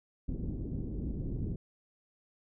pink low-pass noise, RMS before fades -36 dBFS, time 0.28-1.56 s, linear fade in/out 5 ms, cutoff 330 Hz, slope 24 dB/octave, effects none

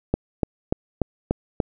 click train, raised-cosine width 2 ms, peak -6 dBFS, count 6, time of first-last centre 0.14-1.602 s, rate 3.42 Hz, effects none

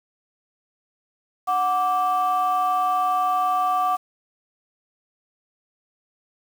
sine tone pair together, 735.8 / 1168 Hz, F#5 / D6, -10 / -10 cents, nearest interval minor sixth, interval 800 cents, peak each -20 dBFS, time 1.47-3.97 s, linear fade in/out 20 ms, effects tanh soft clip ceiling -14 dBFS + 7-bit

